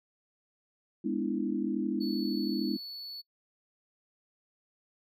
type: chord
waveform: sine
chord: E dominant seventh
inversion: first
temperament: just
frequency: 206 / 247.2 / 296.7 / 329.6 Hz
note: G#3 / B3 / D4 / E4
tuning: -14 / +2 / +18 / 0 cents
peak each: -34 dBFS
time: 1.04-2.77 s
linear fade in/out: 10 ms
type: tone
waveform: triangle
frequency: 4435 Hz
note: C#8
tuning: in tune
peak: -38 dBFS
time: 2-3.22 s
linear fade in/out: 20 ms
effects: noise-tail reverb RT60 0.1 s tail -25 dB re dry